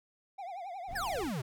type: tone with vibrato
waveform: triangle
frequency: 740 Hz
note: F#5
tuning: in tune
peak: -37 dBFS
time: 0.38-1.24 s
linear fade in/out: 10 ms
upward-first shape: triangle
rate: 11 Hz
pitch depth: 180 cents each way
type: noise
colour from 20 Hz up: brown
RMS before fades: -46 dBFS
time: 0.87-1.33 s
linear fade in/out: 50 ms
type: exponential sweep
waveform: square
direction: down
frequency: 1864.7 to 116.54 Hz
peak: -34 dBFS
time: 0.95-1.42 s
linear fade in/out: 10 ms
effects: none